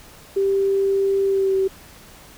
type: tone with pitch glide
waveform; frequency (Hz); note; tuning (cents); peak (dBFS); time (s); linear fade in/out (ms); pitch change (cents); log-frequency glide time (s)
sine; 392 to 383.9; G4 to G4; 0 to -36; -16; 0.36-1.68; 10; -36; 1.26-1.56
effects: pink hiss -45 dBFS RMS until 2.37 s